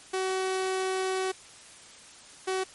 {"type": "tone pair in turn", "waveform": "sawtooth", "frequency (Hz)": [377.1, 377.1], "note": ["F#4", "F#4"], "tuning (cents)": [33, 33], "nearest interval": "unison", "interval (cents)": 0, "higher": "neither", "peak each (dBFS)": -23, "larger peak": "neither", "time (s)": [[0.13, 1.32], [2.47, 2.64]], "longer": "first", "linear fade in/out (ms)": 10, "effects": ["white hiss -50 dBFS RMS until 2.74 s", "MP3 48 kbps"]}